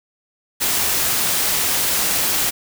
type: noise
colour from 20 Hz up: white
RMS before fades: -19 dBFS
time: 0.6-2.51 s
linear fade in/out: 20 ms
effects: none